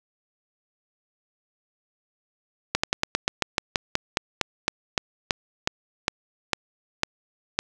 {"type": "slowing click train", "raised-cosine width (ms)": 0.2, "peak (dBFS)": -3, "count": 20, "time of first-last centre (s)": [2.75, 7.59], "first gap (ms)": 85, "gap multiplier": 1.11, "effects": []}